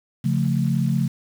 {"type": "chord", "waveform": "sine", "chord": "Db augmented", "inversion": "none", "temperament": "equal", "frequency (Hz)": [138.59, 174.61, 220], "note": ["Db3", "F3", "A3"], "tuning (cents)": [0, 0, 0], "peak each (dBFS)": [-21, -23, -24], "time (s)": [0.24, 1.08], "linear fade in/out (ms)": 10, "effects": ["7-bit"]}